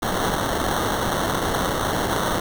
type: noise with sample-and-hold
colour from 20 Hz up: violet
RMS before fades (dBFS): -23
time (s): 0.02-2.4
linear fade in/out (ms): 5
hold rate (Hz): 2450
effects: none